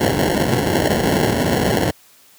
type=noise with sample-and-hold; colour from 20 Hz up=violet; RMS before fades=-17 dBFS; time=0-1.91 s; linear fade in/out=10 ms; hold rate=1225 Hz; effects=white hiss -50 dBFS RMS until 2.38 s + high-pass 80 Hz 12 dB/octave